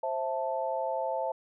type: chord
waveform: sine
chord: A minor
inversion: first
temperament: just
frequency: 528 / 660 / 880 Hz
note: C5 / E5 / A5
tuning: +16 / +2 / 0 cents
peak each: -33 dBFS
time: 0.03-1.32 s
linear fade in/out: 5 ms
effects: none